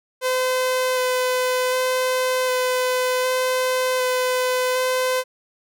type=tone with vibrato; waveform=sawtooth; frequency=509 Hz; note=C5; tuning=48 cents flat; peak=-15 dBFS; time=0.21-5.24 s; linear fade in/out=50 ms; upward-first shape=square; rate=0.66 Hz; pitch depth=9 cents each way; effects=none